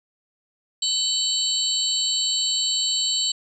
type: tone cluster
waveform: sine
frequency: 3046 / 3934 / 4430 / 7570 Hz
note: F#7 / B7 / C#8 / A#8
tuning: +50 / -7 / -2 / +26 cents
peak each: -26 dBFS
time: 0.82-3.32 s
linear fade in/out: 5 ms
effects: none